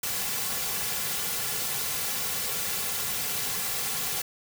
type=noise with comb filter; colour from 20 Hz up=white; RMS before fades=-30 dBFS; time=0.03-4.22 s; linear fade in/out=5 ms; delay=3.2 ms; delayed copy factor=-0.65; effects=none